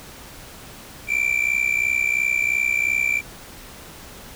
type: tone with amplitude modulation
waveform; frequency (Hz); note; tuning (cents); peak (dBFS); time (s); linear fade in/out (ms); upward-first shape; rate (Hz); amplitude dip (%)
triangle; 2349; D7; 0; -13; 1.07-3.22; 50; sine; 62.9; 85
effects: pink hiss -41 dBFS RMS until 4.35 s